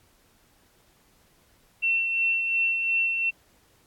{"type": "tone with tremolo", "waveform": "sine", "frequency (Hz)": 2703, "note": "E7", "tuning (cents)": 43, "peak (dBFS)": -20, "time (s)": [1.82, 3.31], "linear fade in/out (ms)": 20, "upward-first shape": "sine", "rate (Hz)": 2.8, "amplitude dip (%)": 40, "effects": ["pink hiss -62 dBFS RMS until 3.86 s", "AAC 64 kbps"]}